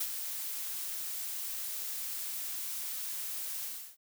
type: noise with ADSR envelope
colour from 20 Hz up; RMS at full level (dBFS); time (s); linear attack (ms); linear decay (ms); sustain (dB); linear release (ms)
blue; -32; 0-3.97; 8; 58; -6; 340
effects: none